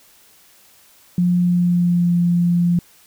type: tone with pitch glide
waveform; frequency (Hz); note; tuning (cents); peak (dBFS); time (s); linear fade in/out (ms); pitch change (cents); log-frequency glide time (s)
sine; 177.2 to 173.75; F3 to F3; +25 to -9; -13; 1.18-2.79; 2; -34; 1.38-2.14
effects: white hiss -51 dBFS RMS until 3.06 s